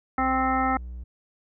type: tone with pitch glide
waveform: triangle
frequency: 61.74 to 61.03 Hz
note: B1 to B1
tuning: 0 to -20 cents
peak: -32 dBFS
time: 0.18-1.04 s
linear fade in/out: 10 ms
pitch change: -20 cents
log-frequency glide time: 0.33-0.66 s
type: harmonic tone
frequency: 261.6 Hz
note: C4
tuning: in tune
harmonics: 1 / 2 / 3 / 4 / 5 / 7 / 8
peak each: -27 / -36 / -25 / -35 / -26 / -34 / -36 dBFS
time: 0.18-0.77 s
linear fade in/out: 2 ms
effects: none